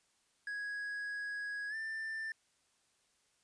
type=tone with pitch glide; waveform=triangle; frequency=1661.2 to 1780.4 Hz; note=G#6 to A6; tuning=0 to +20 cents; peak=-36 dBFS; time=0.47-2.32 s; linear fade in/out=2 ms; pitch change=+120 cents; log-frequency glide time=1.69-1.75 s; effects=white hiss -74 dBFS RMS until 3.43 s + resampled to 22050 Hz